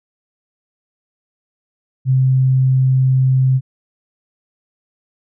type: tone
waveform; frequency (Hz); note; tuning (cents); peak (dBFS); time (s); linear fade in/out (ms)
sine; 130.81; C3; 0; -10; 2.05-3.61; 50
effects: none